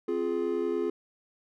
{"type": "chord", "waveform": "triangle", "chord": "F minor", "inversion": "second", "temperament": "just", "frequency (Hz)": [261.9, 349.2, 419.1], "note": ["C4", "F4", "Ab4"], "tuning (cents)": [2, 0, 16], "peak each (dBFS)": [-33, -28, -28], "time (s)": [0.08, 0.9], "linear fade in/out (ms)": 5, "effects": []}